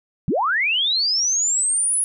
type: linear sweep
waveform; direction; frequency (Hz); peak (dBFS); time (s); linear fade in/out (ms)
sine; up; 116.2 to 10480; -17; 0.28-2.04; 0
effects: none

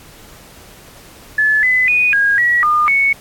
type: tone with pitch steps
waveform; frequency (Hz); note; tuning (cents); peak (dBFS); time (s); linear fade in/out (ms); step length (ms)
sine; 1726 / 2013 / 2474 / 1633 / 1924 / 1214 / 2215; A6 / B6 / D#7 / G#6 / B6 / D#6 / C#7; -34 / +33 / -10 / -30 / -46 / -43 / -2; -10; 1.38-3.13; 5; 250
effects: pink hiss -41 dBFS RMS until 3.2 s + AAC 64 kbps

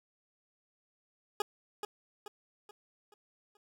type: tone with echo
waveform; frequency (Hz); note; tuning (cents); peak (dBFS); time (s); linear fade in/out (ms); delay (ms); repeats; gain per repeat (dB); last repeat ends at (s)
20% pulse; 415.3; G#4; 0; -24; 1.4-1.42; 2; 430; 5; -7; 3.57
effects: none

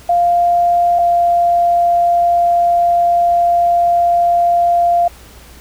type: tone pair in turn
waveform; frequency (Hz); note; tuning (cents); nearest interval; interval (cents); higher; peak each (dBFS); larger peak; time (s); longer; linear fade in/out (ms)
sine; 697 / 693.8; F5 / F5; -4 / -12; unison; 8; first; -9; neither; 0.09-0.99 / 0.99-5.08; second; 5
effects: added 60 Hz sine -40 dBFS peak until 5.6 s + pink hiss -41 dBFS RMS until 5.6 s

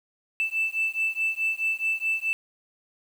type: beating tone pair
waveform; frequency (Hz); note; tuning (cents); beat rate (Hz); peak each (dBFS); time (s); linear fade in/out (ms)
sine; 2644 / 2648.7; E7 / E7; +5 / +8; 4.7; -26; 0.4-2.33; 0
effects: tanh soft clip ceiling -18 dBFS + 8-bit

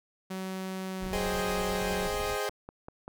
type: tone with pitch glide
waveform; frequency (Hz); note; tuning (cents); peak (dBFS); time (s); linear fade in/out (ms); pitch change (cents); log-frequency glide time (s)
sawtooth; 188.6 to 185.79; F#3 to F#3; +33 to +7; -30; 0.3-2.08; 10; -26; 0.89-1.35
type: noise with tremolo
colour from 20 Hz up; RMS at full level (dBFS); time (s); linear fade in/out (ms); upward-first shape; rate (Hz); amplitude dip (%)
brown; -39; 0.99-2.38; 50; triangle; 8.7; 25
type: chord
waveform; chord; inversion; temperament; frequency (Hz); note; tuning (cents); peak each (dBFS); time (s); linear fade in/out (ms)
sawtooth; Ab major seventh; none; equal; 415.3 / 523.3 / 622.3 / 784; Ab4 / C5 / Eb5 / G5; 0 / 0 / 0 / 0; -29 / -32 / -33 / -35; 1.13-2.49; 0
type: click train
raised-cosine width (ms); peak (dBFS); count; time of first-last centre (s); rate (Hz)
1; -28; 9; 1.52-3.079; 5.13
effects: none

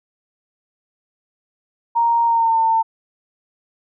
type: tone with pitch glide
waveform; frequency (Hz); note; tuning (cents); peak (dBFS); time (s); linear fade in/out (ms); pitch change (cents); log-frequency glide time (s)
sine; 932.3 to 901.1; A#5 to A5; 0 to +41; -13; 1.95-2.83; 20; -59; 2.25-2.56
effects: none

